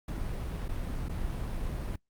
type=noise with dropouts; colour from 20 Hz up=brown; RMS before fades=-34 dBFS; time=0.08-1.96 s; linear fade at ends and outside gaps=5 ms; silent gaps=0.683-0.689 / 1.086-1.093 s; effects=noise-tail reverb RT60 0.1 s tail -20 dB re dry + Opus 48 kbps